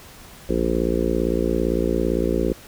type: harmonic tone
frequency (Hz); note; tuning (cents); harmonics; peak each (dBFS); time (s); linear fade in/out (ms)
57.7; A#1; -17; 1 / 3 / 4 / 5 / 6 / 7 / 8 / 9; -26 / -28 / -27 / -28 / -25 / -26 / -28 / -29; 0.49-2.53; 5
effects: pink hiss -44 dBFS RMS until 2.67 s